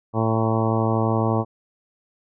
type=harmonic tone with a mistuned harmonic; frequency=111.8 Hz; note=A2; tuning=28 cents sharp; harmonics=1 / 2 / 3 / 4 / 5 / 6 / 7 / 8 / 9 / 10; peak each=-22 / -25 / -27 / -28 / -29 / -30 / -30 / -31 / -32 / -32 dBFS; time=0.13-1.45 s; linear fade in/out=50 ms; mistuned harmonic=8; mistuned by=+26 cents; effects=none